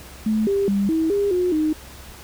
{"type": "tone with pitch steps", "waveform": "sine", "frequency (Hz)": [217, 397.2, 199.3, 321.6, 403.9, 360.1, 309.6], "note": ["A3", "G4", "G3", "E4", "G#4", "F#4", "D#4"], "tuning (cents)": [-24, 23, 29, -43, -48, -47, -9], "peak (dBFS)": -17, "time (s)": [0.26, 1.73], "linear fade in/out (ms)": 5, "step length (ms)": 210, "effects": ["added 66 Hz sine -44 dBFS peak until 2.23 s", "pink hiss -42 dBFS RMS until 2.23 s"]}